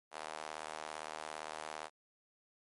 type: tone with high-pass filter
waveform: sawtooth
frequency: 77.6 Hz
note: D#2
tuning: 4 cents flat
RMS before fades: -45 dBFS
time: 0.11-1.9 s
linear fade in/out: 50 ms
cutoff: 750 Hz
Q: 1.6
effects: MP3 48 kbps